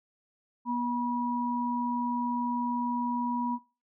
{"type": "tone pair together", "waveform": "sine", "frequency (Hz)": [242.2, 968.8], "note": ["B3", "B5"], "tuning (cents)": [-34, -34], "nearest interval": "2 octaves", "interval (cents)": 2400, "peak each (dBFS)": [-30, -30], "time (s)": [0.65, 3.59], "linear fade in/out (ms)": 50, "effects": ["noise-tail reverb RT60 0.3 s tail -18 dB re dry"]}